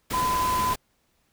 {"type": "tone in noise", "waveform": "sine", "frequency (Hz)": 1011, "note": "B5", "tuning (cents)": 40, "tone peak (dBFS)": -22, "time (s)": [0.13, 0.74], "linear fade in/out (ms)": 10, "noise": "pink", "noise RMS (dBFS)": -31, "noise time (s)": [0.1, 0.76], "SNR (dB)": 6, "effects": ["pink hiss -69 dBFS RMS until 1.32 s"]}